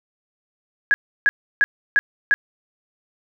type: tone bursts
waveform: sine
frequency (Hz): 1661.2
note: G#6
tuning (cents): 0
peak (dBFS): -12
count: 5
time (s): 0.91-2.34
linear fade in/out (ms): 0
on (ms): 30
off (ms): 320
effects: none